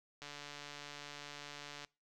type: click train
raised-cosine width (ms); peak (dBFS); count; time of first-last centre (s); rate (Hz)
0.2; -30; 237; 0.22-1.848; 145
effects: noise-tail reverb RT60 0.3 s tail -24 dB re dry